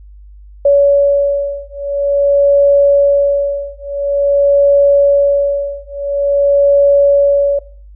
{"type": "beating tone pair", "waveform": "sine", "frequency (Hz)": [565, 565.48], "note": ["C#5", "C#5"], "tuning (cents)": [33, 34], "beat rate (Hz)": 0.48, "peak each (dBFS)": -11, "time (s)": [0.65, 7.59], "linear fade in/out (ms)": 5, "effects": ["noise-tail reverb RT60 0.5 s tail -20 dB re dry", "added 50 Hz sine -34 dBFS peak until 7.95 s"]}